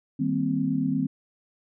sine chord, C minor seventh, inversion first, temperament equal, 155.56 / 196 / 233.1 / 261.6 Hz, Eb3 / G3 / Bb3 / C4, 0 / 0 / 0 / 0 cents, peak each -29 / -30 / -31 / -25 dBFS, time 0.19-1.07 s, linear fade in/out 10 ms, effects none

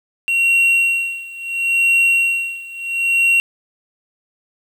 triangle tone with tremolo, 2742 Hz, F7, 32 cents flat, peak -9 dBFS, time 0.28-3.4 s, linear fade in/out 0 ms, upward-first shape sine, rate 0.73 Hz, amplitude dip 90%, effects 8-bit

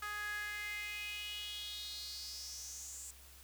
sawtooth tone with high-pass filter sweep, 416.6 Hz, G#4, 5 cents sharp, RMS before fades -44 dBFS, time 0.02-3.11 s, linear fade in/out 5 ms, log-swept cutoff 1400 to 7700 Hz, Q 5.6, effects added 66 Hz sine -59 dBFS peak until 3.43 s + white hiss -59 dBFS RMS until 3.43 s

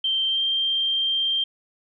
sine tone with pitch glide, 3136 to 3169 Hz, G7 to G7, 0 to +18 cents, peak -20 dBFS, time 0.04-1.44 s, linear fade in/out 5 ms, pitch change +18 cents, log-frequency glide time 0.28-0.41 s, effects none

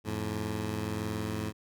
15% pulse tone pair together, 85.9 / 107.32 Hz, F2 / A2, -28 / -43 cents, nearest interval major third, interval 385 cents, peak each -31 / -27 dBFS, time 0.04-1.53 s, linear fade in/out 50 ms, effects none

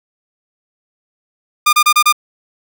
sawtooth tone bursts, 1208 Hz, D6, 48 cents sharp, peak -4 dBFS, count 5, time 1.66-2.126 s, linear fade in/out 10 ms, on 70 ms, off 29 ms, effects none

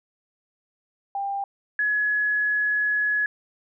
sine tone pair in turn, 795 / 1690.4 Hz, G5 / G#6, +24 / +30 cents, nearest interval octave + minor second, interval 1306 cents, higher second, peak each -25 / -20 dBFS, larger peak second, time 1.15-1.44 / 1.79-3.26 s, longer second, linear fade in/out 2 ms, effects none

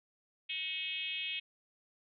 sine tone with frequency modulation, 2895 Hz, F#7, 38 cents flat, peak -35 dBFS, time 0.49-1.4 s, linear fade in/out 10 ms, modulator 339 Hz, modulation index 1.8, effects none

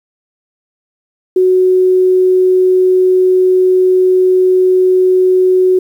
sine tone, 370 Hz, F#4, in tune, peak -6 dBFS, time 1.36-5.79 s, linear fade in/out 5 ms, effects 7-bit

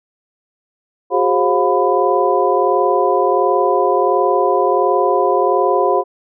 sine tone cluster, 367.5 / 408.9 / 534 / 711 / 998 Hz, F#4 / G#4 / C5 / F5 / B5, -12 / -27 / +35 / +31 / +18 cents, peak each -18 dBFS, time 1.1-6.04 s, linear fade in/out 50 ms, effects none

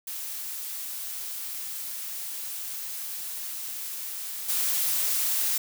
blue noise with level steps, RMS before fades -35 / -26 dBFS, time 0.07-5.58 s, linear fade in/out 5 ms, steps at 4.48 s, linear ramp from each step 20 ms, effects none

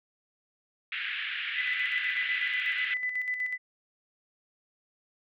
pink band-pass noise, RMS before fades -34 dBFS, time 0.92-2.94 s, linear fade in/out 2 ms, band 1600 to 3200 Hz, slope 48 dB/octave
sine tone with tremolo, 2000 Hz, B6, 21 cents sharp, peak -27 dBFS, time 1.55-3.58 s, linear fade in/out 50 ms, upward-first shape square, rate 8.1 Hz, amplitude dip 50%
effects none

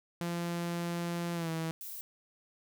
sawtooth tone with pitch glide, 171.7 to 162.53 Hz, F3 to E3, -29 to -24 cents, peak -29 dBFS, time 0.21-1.71 s, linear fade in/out 0 ms, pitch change -95 cents, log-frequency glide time 1.34-1.5 s
violet noise, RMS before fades -43 dBFS, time 1.81-2.01 s, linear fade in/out 0 ms
effects none

